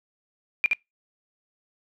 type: tone with echo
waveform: sine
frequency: 2400 Hz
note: D7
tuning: 37 cents sharp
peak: -16 dBFS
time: 0.64-0.66 s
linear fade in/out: 0 ms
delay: 72 ms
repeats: 1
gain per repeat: -2 dB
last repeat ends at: 0.732 s
effects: noise-tail reverb RT60 0.2 s tail -25 dB re dry